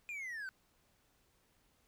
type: linear sweep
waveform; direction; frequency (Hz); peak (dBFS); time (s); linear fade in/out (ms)
triangle; down; 2463 to 1486; -39; 0.09-0.49; 0
effects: pink hiss -73 dBFS RMS until 1.87 s